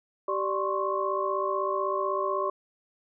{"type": "tone cluster", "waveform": "sine", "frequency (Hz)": [387.4, 590, 1050, 1106], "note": ["G4", "D5", "C6", "C#6"], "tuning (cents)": [-20, 8, 6, -4], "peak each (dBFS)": -31, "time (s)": [0.28, 2.5], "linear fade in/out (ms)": 5, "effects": []}